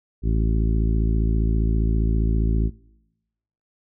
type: harmonic tone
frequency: 55 Hz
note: A1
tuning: in tune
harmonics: 1 / 2 / 3 / 4 / 5 / 6 / 7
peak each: -19 / -25 / -29 / -31 / -33 / -35 / -36 dBFS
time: 0.22-2.71 s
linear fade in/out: 50 ms
effects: noise-tail reverb RT60 1.0 s tail -24 dB re dry